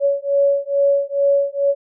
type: beating tone pair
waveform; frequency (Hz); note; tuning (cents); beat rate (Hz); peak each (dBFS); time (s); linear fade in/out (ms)
sine; 560 / 562.3; C#5 / C#5; +18 / +25; 2.3; -17; 0-1.75; 50
effects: none